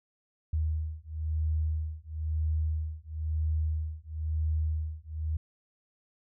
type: beating tone pair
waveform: sine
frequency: 77.78 / 78.78 Hz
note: D#2 / D#2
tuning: 0 / +22 cents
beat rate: 1 Hz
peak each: -31 dBFS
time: 0.53-5.37 s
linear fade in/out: 5 ms
effects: none